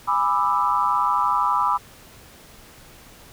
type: chord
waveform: sine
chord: E dominant seventh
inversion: first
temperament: just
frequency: 824.1 / 988.9 / 1186.7 / 1318.5 Hz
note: G#5 / B5 / D6 / E6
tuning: -14 / +2 / +18 / 0 cents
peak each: -27 / -21 / -22 / -26 dBFS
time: 0.07-1.78 s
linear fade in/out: 20 ms
effects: pink hiss -47 dBFS RMS until 3.32 s